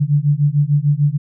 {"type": "beating tone pair", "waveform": "sine", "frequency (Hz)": [142.4, 149.1], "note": ["C#3", "D3"], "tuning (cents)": [47, 27], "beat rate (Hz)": 6.7, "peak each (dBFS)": -15, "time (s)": [0, 1.18], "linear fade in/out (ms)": 20, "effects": []}